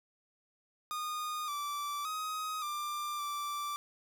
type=tone with pitch steps; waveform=45% pulse; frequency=1227 / 1165 / 1260 / 1188 / 1170 Hz; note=D#6 / D6 / D#6 / D6 / D6; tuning=-25 / -14 / +21 / +20 / -7 cents; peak=-35 dBFS; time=0.91-3.76 s; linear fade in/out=0 ms; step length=570 ms; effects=none